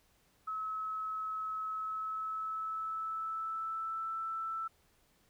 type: tone with pitch glide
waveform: sine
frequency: 1290 to 1325.5 Hz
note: E6 to E6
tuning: -38 to +9 cents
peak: -35 dBFS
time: 0.47-4.68 s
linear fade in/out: 10 ms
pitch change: +47 cents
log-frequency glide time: 1.69-4.15 s
effects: pink hiss -70 dBFS RMS until 5.29 s